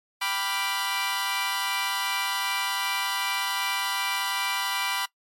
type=chord; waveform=15% pulse; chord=G dominant seventh; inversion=none; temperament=equal; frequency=784 / 987.8 / 1174.7 / 1396.9 Hz; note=G5 / B5 / D6 / F6; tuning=0 / 0 / 0 / 0 cents; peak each=-27 / -22 / -26 / -27 dBFS; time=0.21-5.06 s; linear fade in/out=10 ms; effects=noise-tail reverb RT60 0.1 s tail -21 dB re dry + MP3 64 kbps